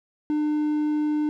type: tone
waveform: triangle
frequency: 301 Hz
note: D4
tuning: 43 cents sharp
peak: -19 dBFS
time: 0.3-1.29 s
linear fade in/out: 0 ms
effects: none